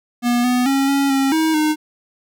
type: tone with pitch steps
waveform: square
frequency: 241.3 / 248.2 / 273 / 277.6 / 271.3 / 318.2 / 307 Hz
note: B3 / B3 / C#4 / C#4 / C#4 / D#4 / D#4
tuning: -40 / +9 / -26 / +3 / -37 / +39 / -23 cents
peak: -15 dBFS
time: 0.22-1.76 s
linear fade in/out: 50 ms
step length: 220 ms
effects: none